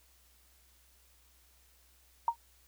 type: tone with exponential decay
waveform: sine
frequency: 932.3 Hz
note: A#5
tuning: in tune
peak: -21 dBFS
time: 2.28-2.36 s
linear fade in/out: 2 ms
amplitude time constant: 16 ms
effects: added 62 Hz sine -66 dBFS peak until 2.67 s + white hiss -66 dBFS RMS until 2.67 s